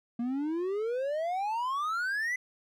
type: exponential sweep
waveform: triangle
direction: up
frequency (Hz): 231.3 to 2042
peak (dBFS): -27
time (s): 0.19-2.36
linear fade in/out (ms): 5
effects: none